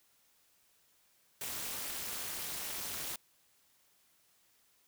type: noise with amplitude modulation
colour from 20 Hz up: white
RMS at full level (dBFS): -36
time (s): 1.41-3.16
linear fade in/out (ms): 2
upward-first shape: sine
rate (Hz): 291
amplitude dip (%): 95
effects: white hiss -70 dBFS RMS until 4.87 s